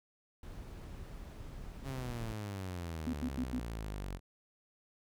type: noise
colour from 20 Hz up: brown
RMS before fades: -46 dBFS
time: 0.43-2.33 s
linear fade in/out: 2 ms
type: exponential sweep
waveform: sawtooth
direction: down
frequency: 138.59 to 44.8 Hz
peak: -35 dBFS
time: 1.83-4.2 s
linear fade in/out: 50 ms
type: tone bursts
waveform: sine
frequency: 250 Hz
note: B3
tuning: 21 cents sharp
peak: -33 dBFS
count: 4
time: 3.07-3.592 s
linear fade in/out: 0 ms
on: 60 ms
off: 94 ms
effects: none